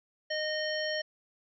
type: harmonic tone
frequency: 616 Hz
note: D#5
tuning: 17 cents flat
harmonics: 1 / 3 / 5 / 7 / 9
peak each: -33 / -35 / -39 / -42 / -40 dBFS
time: 0.3-1.02 s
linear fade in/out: 10 ms
effects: none